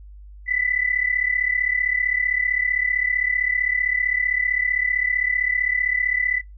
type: tone pair together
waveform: sine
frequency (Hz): 1975.5 / 2011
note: B6 / B6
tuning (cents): 0 / +31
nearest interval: unison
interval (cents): 31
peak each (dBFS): -22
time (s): 0.46-6.42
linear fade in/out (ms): 50
effects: noise-tail reverb RT60 0.2 s tail -24 dB re dry + added 50 Hz sine -39 dBFS peak until 6.57 s